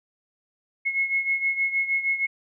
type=beating tone pair; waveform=sine; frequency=2173 / 2179.4 Hz; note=C#7 / C#7; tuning=-35 / -30 cents; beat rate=6.4 Hz; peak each=-23 / -28 dBFS; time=0.85-2.27 s; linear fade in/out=20 ms; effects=none